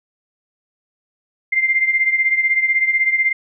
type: beating tone pair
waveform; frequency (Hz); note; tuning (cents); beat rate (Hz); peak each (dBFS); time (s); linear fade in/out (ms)
sine; 2093 / 2109; C7 / C7; 0 / +13; 16; -15 / -20; 1.52-3.33; 10
effects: none